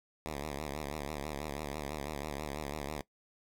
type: tone with vibrato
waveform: 5% pulse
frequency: 73.42 Hz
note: D2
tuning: in tune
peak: -26 dBFS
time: 0.26-3.01 s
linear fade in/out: 0 ms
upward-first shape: sine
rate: 6.1 Hz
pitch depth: 110 cents each way
effects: noise-tail reverb RT60 0.1 s tail -19 dB re dry